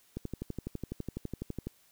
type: click train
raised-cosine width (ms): 3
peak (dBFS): -23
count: 19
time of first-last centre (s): 0.17-1.67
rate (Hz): 12
effects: white hiss -65 dBFS RMS until 1.91 s